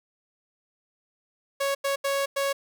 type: tone bursts at uneven times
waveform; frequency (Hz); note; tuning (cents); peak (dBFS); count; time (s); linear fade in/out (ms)
sawtooth; 554.4; C#5; 0; -20; 4; 1.6-1.75 / 1.84-1.96 / 2.04-2.26 / 2.36-2.53; 10
effects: none